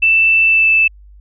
sine tone with pitch glide, 2656 to 2636 Hz, E7 to E7, +12 to -1 cents, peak -8 dBFS, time 0.02-0.88 s, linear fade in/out 10 ms, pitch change -13 cents, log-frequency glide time 0.46-0.69 s, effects added 50 Hz sine -38 dBFS peak until 1.2 s

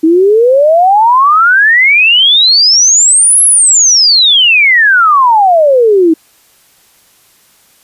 sine exponential two-way sweep, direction up then down, 311.1 to 11175 to 311.1 Hz, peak -3 dBFS, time 0.03-6.14 s, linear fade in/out 10 ms, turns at 3.43 s, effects white hiss -47 dBFS RMS until 7.83 s + resampled to 32000 Hz

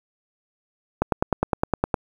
click train, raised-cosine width 1 ms, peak -5 dBFS, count 10, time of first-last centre 1.02-1.942 s, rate 9.76 Hz, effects 7-bit

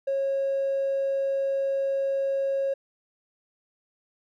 triangle tone, 546 Hz, C#5, 26 cents flat, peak -20 dBFS, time 0.07-2.74 s, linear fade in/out 10 ms, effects tanh soft clip ceiling -20 dBFS

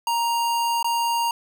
square tone with dropouts, 935 Hz, A#5, 5 cents sharp, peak -21 dBFS, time 0.07-1.31 s, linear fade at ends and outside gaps 2 ms, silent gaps 0.828-0.844 s, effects none

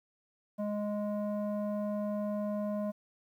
square tone with low-pass filter, 207.7 Hz, G#3, in tune, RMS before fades -34 dBFS, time 0.58-2.92 s, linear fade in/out 20 ms, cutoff 760 Hz, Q 3.7, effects 11-bit

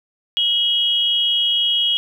sine tone pair together, 2920 / 3278 Hz, F#7 / G#7, -24 / -23 cents, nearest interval major second, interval 201 cents, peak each -19 / -17 dBFS, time 0.37-1.97 s, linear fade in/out 0 ms, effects 8-bit

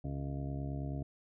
harmonic tone, 69.3 Hz, C#2, in tune, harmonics 1 / 2 / 3 / 4 / 5 / 6 / 7 / 9 / 10, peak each -41 / -38 / -51 / -43 / -53 / -53 / -58 / -51 / -53 dBFS, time 0.04-1.03 s, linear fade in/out 5 ms, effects none

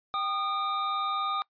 square tone pair together, 784 / 1224.9 Hz, G5 / D#6, 0 / -27 cents, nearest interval minor sixth, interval 773 cents, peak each -36 / -29 dBFS, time 0.14-1.42 s, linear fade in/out 0 ms, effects noise-tail reverb RT60 0.1 s tail -22 dB re dry + resampled to 11025 Hz

